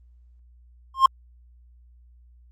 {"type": "tone with exponential growth", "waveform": "triangle", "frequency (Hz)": 1064, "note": "C6", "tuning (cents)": 29, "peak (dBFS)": -5, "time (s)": [0.94, 1.06], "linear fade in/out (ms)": 5, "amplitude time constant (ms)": 26, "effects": ["added 60 Hz sine -50 dBFS peak until 2.51 s", "Opus 32 kbps"]}